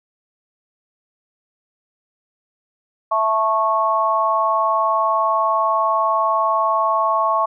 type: chord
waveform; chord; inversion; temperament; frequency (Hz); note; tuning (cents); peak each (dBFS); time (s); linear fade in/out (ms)
sine; A major; second; just; 660 / 880 / 1100; E5 / A5 / C#6; +2 / 0 / -14; -21 / -22 / -17; 3.11-7.46; 10
effects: none